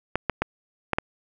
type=clicks; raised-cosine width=0.5 ms; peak=-7 dBFS; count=5; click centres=0.156 / 0.297 / 0.42 / 0.933 / 0.985 s; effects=none

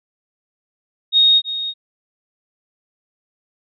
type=tone with echo; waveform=sine; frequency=3729 Hz; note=A#7; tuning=in tune; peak=-9 dBFS; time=1.12-1.42 s; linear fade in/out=50 ms; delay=320 ms; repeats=1; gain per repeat=-12 dB; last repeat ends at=1.74 s; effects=none

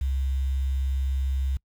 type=tone with quantisation; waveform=sine; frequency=66.8 Hz; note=C2; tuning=36 cents sharp; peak=-23 dBFS; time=0.01-1.57 s; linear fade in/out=5 ms; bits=8; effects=noise-tail reverb RT60 0.1 s tail -25 dB re dry

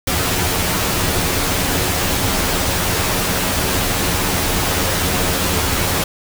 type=noise with comb filter; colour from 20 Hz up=pink; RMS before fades=-18 dBFS; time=0.07-6.04 s; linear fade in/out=5 ms; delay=11 ms; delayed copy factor=+0.6; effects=none

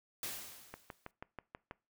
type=noise with exponential decay; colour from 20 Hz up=white; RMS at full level=-39 dBFS; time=0.23-1.11 s; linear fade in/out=1 ms; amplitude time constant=190 ms
type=click train; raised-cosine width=0.5 ms; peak=-29 dBFS; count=7; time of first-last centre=0.74-1.711 s; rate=6.18 Hz
effects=noise-tail reverb RT60 0.3 s tail -22 dB re dry

